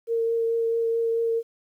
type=tone with vibrato; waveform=sine; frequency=458.8 Hz; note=A#4; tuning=28 cents flat; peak=-21 dBFS; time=0.07-1.43 s; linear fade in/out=50 ms; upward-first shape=triangle; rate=4.6 Hz; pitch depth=13 cents each way; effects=10-bit